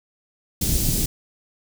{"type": "band-stop noise", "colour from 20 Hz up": "pink", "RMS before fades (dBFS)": -21, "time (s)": [0.61, 1.06], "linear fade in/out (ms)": 5, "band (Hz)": [240, 5800], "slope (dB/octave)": 12, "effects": []}